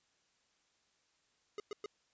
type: tone bursts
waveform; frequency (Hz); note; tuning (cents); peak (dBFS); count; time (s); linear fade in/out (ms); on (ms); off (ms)
square; 415.3; G#4; 0; -40; 3; 1.58-1.86; 2; 20; 110
effects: white hiss -75 dBFS RMS until 2.13 s + resampled to 16000 Hz